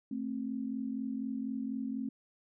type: tone pair together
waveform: sine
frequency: 221.4 / 265.5 Hz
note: A3 / C4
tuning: +11 / +25 cents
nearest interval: minor third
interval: 314 cents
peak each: -37 / -36 dBFS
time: 0.11-2.09 s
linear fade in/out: 5 ms
effects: none